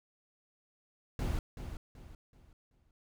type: noise with echo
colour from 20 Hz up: brown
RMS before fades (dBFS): -33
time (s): 1.19-1.39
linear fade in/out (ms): 2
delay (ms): 380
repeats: 4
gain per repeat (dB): -9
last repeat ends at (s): 2.91
effects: none